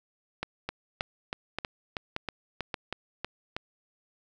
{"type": "two click trains", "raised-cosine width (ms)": 0.3, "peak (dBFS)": [-16, -15], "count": [10, 5], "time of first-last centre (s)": [[0.69, 3.565], [0.43, 2.742]], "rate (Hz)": [3.13, 1.73], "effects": []}